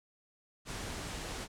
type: low-pass noise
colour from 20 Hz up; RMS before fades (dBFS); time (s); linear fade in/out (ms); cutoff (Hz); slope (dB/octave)
pink; -41; 0.65-1.48; 50; 9500; 24
effects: none